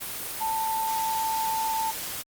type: tone in noise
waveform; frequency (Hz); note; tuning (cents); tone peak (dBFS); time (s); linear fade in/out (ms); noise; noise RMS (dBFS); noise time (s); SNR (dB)
sine; 889; A5; +18; -25; 0.4-1.92; 20; white; -34; 0-2.23; +6
effects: Opus 32 kbps